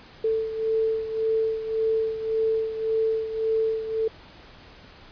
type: beating tone pair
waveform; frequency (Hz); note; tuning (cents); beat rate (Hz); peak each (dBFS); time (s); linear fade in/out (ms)
sine; 443.3 / 445.1; A4 / A4; +13 / +20; 1.8; -23 / -29; 0.24-4.08; 5
effects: pink hiss -48 dBFS RMS until 5.11 s + resampled to 11025 Hz